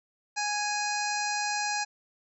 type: harmonic tone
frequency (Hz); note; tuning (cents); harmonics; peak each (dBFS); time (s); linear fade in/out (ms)
830.6; G#5; 0; 1 / 2 / 3 / 5 / 6 / 7 / 8 / 9; -31 / -34 / -36 / -38 / -39 / -39 / -40 / -41; 0.36-1.85; 20
effects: none